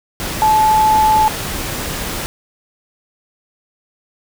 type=tone in noise; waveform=sine; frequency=866 Hz; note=A5; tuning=28 cents flat; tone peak=-9 dBFS; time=0.42-1.28 s; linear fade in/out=0 ms; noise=pink; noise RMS=-23 dBFS; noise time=0.2-2.26 s; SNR=+11 dB; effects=none